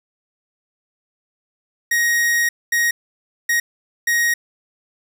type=tone bursts at uneven times; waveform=45% pulse; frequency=1881 Hz; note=A#6; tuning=15 cents sharp; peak=-15 dBFS; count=4; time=1.91-2.49 / 2.72-2.91 / 3.49-3.6 / 4.07-4.34 s; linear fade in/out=5 ms; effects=none